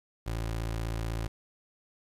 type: tone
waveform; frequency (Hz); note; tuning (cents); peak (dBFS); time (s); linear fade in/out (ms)
25% pulse; 56; A1; +31; -27; 0.26-1.28; 10
effects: resampled to 32000 Hz + 9-bit